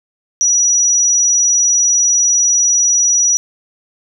sine tone, 5840 Hz, F#8, 24 cents flat, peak -9 dBFS, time 0.41-3.37 s, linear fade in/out 0 ms, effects none

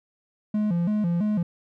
triangle tone with vibrato, 190.6 Hz, G3, 48 cents flat, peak -19 dBFS, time 0.54-1.43 s, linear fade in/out 5 ms, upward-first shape square, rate 3 Hz, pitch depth 180 cents each way, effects none

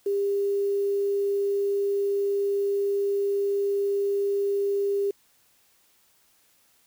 sine tone with quantisation, 400.4 Hz, G4, 37 cents sharp, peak -22 dBFS, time 0.06-5.11 s, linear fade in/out 5 ms, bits 8, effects white hiss -63 dBFS RMS until 6.86 s

